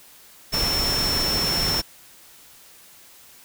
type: tone in noise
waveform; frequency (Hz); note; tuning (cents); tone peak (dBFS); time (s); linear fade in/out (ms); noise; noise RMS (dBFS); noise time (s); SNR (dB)
sine; 5400; E8; +41; -22; 0.52-1.82; 20; pink; -26; 0.52-1.82; +1
effects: white hiss -49 dBFS RMS until 3.44 s